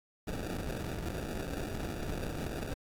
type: noise with sample-and-hold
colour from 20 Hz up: pink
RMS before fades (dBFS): -37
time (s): 0.27-2.74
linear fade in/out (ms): 5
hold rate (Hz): 1050
effects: AAC 64 kbps